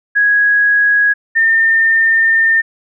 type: tone pair in turn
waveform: sine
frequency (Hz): 1661.2 / 1809.3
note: G#6 / A6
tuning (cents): 0 / +48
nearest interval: minor second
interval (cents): 148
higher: second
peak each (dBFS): -8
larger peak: neither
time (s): 0.15-1.14 / 1.35-2.62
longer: second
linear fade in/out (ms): 20
effects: none